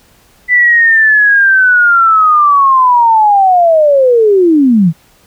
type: linear sweep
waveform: sine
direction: down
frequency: 1994 to 151.2 Hz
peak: -4 dBFS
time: 0.48-4.93 s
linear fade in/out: 50 ms
effects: pink hiss -47 dBFS RMS until 5.26 s